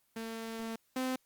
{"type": "tone pair in turn", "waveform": "sawtooth", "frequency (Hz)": [225.8, 257.9], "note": ["A3", "C4"], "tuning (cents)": [45, -25], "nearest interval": "major second", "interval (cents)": 230, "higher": "second", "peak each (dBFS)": [-33, -28], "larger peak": "second", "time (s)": [[0.16, 0.76], [0.96, 1.16]], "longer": "first", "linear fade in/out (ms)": 5, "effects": ["white hiss -73 dBFS RMS until 1.25 s", "Opus 24 kbps"]}